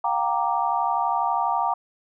sine chord, G minor seventh, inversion third, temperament equal with one note detuned, 711.9 / 784 / 932.3 / 1174.7 Hz, F5 / G5 / Bb5 / D6, +33 / 0 / 0 / 0 cents, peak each -27 / -26 / -24 / -28 dBFS, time 0.04-1.74 s, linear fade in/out 5 ms, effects none

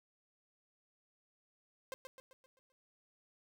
sawtooth tone with echo, 524 Hz, C5, 2 cents sharp, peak -37 dBFS, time 1.92-1.94 s, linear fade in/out 0 ms, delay 130 ms, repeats 6, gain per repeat -6 dB, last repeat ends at 2.72 s, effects none

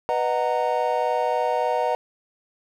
triangle chord, B major seventh, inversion none, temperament just, 493.9 / 617.4 / 740.8 / 926 Hz, B4 / D#5 / F#5 / A#5, 0 / -14 / +2 / -12 cents, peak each -24 dBFS, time 0.09-1.95 s, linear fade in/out 0 ms, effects none

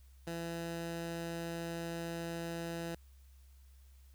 15% pulse tone, 167.9 Hz, E3, 32 cents sharp, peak -32 dBFS, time 0.27-2.95 s, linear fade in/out 2 ms, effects added 66 Hz sine -56 dBFS peak until 4.14 s + white hiss -71 dBFS RMS until 4.14 s

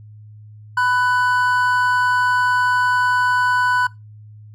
triangle tone pair together, 995 / 1490.8 Hz, B5 / F#6, +13 / +13 cents, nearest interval perfect fifth, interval 700 cents, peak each -16 / -15 dBFS, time 0.77-3.87 s, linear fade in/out 5 ms, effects noise-tail reverb RT60 0.2 s tail -21 dB re dry + added 106 Hz sine -38 dBFS peak until 4.54 s

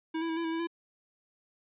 square tone with pitch steps, 321.3 / 331.1 / 323.5 / 335 / 324.9 / 328.7 / 337.4 Hz, E4 / E4 / E4 / E4 / E4 / E4 / E4, -44 / +8 / -32 / +28 / -25 / -5 / +40 cents, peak -31 dBFS, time 0.14-0.672 s, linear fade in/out 10 ms, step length 76 ms, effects resampled to 8000 Hz

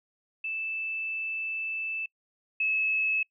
sine tone pair in turn, 2637 / 2592 Hz, E7 / E7, 0 / -30 cents, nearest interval unison, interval 30 cents, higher first, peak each -30 / -24 dBFS, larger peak second, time 0.44-2.06 / 2.6-3.23 s, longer first, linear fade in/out 5 ms, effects noise-tail reverb RT60 0.1 s tail -25 dB re dry

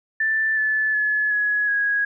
sine tone with pitch steps, 1766 / 1737.7 / 1709.8 / 1682.4 / 1655.4 Hz, A6 / A6 / G#6 / G#6 / G#6, +6 / -22 / +50 / +22 / -6 cents, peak -18 dBFS, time 0.2-2.05 s, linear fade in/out 5 ms, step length 370 ms, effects none

